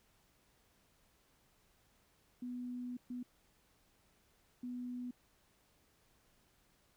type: tone bursts at uneven times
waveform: sine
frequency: 246.9 Hz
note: B3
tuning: in tune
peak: -40 dBFS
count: 3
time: 2.42-2.97 / 3.1-3.23 / 4.63-5.11 s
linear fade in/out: 5 ms
effects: pink hiss -72 dBFS RMS until 6.96 s